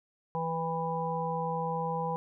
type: harmonic tone with a mistuned harmonic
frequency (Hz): 164.81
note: E3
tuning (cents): 0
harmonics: 1 / 3 / 5 / 6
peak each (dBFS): -35 / -35 / -35 / -35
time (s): 0.35-2.16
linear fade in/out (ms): 0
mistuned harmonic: 5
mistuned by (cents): -29
effects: none